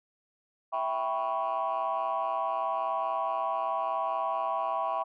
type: chord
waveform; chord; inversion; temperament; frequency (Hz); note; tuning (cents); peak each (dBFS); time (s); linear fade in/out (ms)
sine; C# half-diminished seventh; first; equal; 659.3 / 784 / 987.8 / 1108.7; E5 / G5 / B5 / C#6; 0 / 0 / 0 / 0; -32; 0.72-5.04; 20
effects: tanh soft clip ceiling -22 dBFS